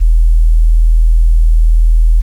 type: tone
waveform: sine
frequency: 40.5 Hz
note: E1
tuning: 30 cents flat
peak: -4 dBFS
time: 0-2.22 s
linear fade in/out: 20 ms
effects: 7-bit